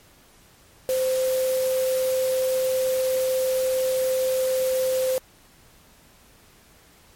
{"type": "tone in noise", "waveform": "sine", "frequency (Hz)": 518, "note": "C5", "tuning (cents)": -17, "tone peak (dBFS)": -20, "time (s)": [0.89, 5.18], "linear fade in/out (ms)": 0, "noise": "white", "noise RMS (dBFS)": -34, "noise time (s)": [0.89, 5.18], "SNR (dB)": 11, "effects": ["pink hiss -54 dBFS RMS until 7.15 s", "MP3 64 kbps"]}